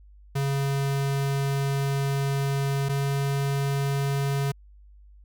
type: tone pair in turn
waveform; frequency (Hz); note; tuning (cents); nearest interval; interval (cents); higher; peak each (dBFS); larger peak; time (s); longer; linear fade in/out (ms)
square; 138.59 / 139.21; C#3 / C#3; 0 / +8; unison; 8; second; -24; neither; 0.35-2.89 / 2.89-4.52; first; 10
effects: added 50 Hz sine -48 dBFS peak until 5.24 s